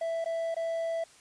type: tone with dropouts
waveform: triangle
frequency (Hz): 661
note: E5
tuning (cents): +5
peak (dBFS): -27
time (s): 0.01-1.04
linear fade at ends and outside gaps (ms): 5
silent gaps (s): 0.244-0.258 / 0.545-0.565
effects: white hiss -57 dBFS RMS until 1.2 s + resampled to 22050 Hz